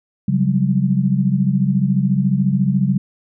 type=tone cluster; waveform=sine; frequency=137.1 / 183.3 / 197.4 Hz; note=C#3 / F#3 / G3; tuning=-19 / -16 / +12 cents; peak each=-18 dBFS; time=0.28-2.98 s; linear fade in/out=5 ms; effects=none